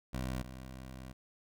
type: tone pair in turn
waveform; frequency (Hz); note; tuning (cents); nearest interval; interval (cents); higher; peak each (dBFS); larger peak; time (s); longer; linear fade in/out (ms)
15% pulse; 64 / 64.59; C2 / C2; -38 / -22; unison; 16; second; -29 / -39; first; 0.13-0.43 / 0.43-1.13; second; 10
effects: none